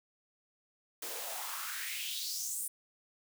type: noise with high-pass filter sweep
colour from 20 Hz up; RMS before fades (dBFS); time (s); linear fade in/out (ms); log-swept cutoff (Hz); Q
white; -39; 1.02-2.68; 5; 370 to 10000; 3.8
effects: none